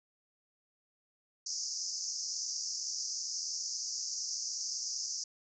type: band-pass noise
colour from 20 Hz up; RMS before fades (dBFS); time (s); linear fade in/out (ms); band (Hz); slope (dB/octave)
pink; -38; 1.46-5.24; 5; 4900 to 6700; 96
effects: none